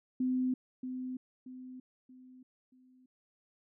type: tone with echo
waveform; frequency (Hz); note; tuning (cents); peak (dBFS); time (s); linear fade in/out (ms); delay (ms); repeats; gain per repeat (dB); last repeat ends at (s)
sine; 255.4; C4; -42; -28; 0.2-0.54; 5; 630; 4; -8; 3.06
effects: none